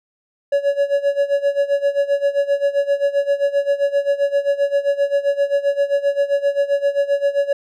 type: tone with tremolo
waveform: triangle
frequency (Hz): 564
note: C#5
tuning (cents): +30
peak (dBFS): -10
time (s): 0.52-7.53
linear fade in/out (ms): 5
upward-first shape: sine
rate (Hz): 7.6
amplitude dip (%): 85
effects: none